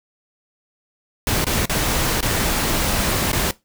pink noise with dropouts, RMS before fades -20 dBFS, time 1.27-3.51 s, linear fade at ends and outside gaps 1 ms, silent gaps 1.444-1.467 / 1.656-1.696 / 2.207-2.227 / 3.317-3.33 s, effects noise-tail reverb RT60 0.2 s tail -19 dB re dry

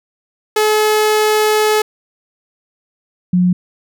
sawtooth / sine tone pair in turn, 427.9 / 179.91 Hz, A4 / F#3, -48 / -48 cents, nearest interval octave + minor third, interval 1500 cents, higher first, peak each -7 / -9 dBFS, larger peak first, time 0.56-1.82 / 3.33-3.53 s, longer first, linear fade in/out 5 ms, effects none

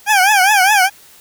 20% pulse tone with vibrato, 794 Hz, G5, 22 cents sharp, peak -4 dBFS, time 0.06-0.9 s, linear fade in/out 50 ms, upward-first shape triangle, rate 4.9 Hz, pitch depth 170 cents each way, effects white hiss -44 dBFS RMS until 1.2 s

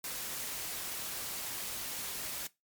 white noise, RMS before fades -39 dBFS, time 0.04-2.47 s, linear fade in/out 2 ms, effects noise-tail reverb RT60 0.2 s tail -20 dB re dry + MP3 96 kbps

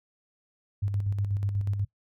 sine tone with tremolo, 100.4 Hz, G2, 42 cents sharp, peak -24 dBFS, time 0.82-1.85 s, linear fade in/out 10 ms, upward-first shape square, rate 8.2 Hz, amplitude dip 45%, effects noise-tail reverb RT60 0.1 s tail -20 dB re dry

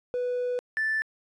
triangle tone pair in turn, 493.9 / 1760.1 Hz, B4 / A6, 0 / 0 cents, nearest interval octave + minor seventh, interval 2200 cents, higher second, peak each -23 / -21 dBFS, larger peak second, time 0.14-0.59 / 0.77-1.02 s, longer first, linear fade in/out 0 ms, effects tanh soft clip ceiling -21 dBFS + resampled to 22050 Hz

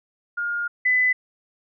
sine tone pair in turn, 1418 / 2005 Hz, F6 / B6, +26 / +26 cents, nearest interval tritone, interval 600 cents, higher second, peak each -23 / -16 dBFS, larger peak second, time 0.37-0.68 / 0.85-1.13 s, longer first, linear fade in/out 10 ms, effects none

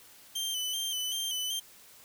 sawtooth tone with vibrato, 3082 Hz, G7, 30 cents flat, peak -28 dBFS, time 0.35-1.6 s, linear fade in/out 10 ms, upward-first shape square, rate 2.6 Hz, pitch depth 45 cents each way, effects white hiss -55 dBFS RMS until 2.04 s

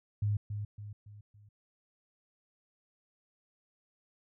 sine tone with echo, 103.83 Hz, G#2, in tune, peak -27 dBFS, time 0.22-0.37 s, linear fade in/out 5 ms, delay 280 ms, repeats 4, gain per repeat -7 dB, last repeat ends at 1.49 s, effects none

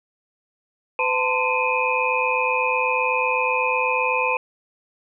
sine tone cluster, 507 / 893 / 1032 / 2438 / 2546 Hz, B4 / A5 / C6 / D#7 / D#7, +45 / +25 / -24 / -36 / +39 cents, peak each -25 dBFS, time 0.99-4.37 s, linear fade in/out 2 ms, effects none

